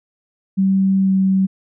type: tone with pitch glide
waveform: sine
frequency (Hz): 192.5 to 191.06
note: G3 to G3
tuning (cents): -31 to -44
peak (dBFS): -12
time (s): 0.57-1.47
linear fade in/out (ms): 20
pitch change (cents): -13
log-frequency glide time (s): 1.04-1.1
effects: none